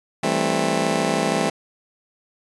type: chord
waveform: 15% pulse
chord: A minor seventh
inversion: second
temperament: just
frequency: 165 / 198 / 220 / 264 Hz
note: E3 / G3 / A3 / C4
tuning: +2 / +18 / 0 / +16 cents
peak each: -19 dBFS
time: 0.23-1.5 s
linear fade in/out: 5 ms
effects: resampled to 24000 Hz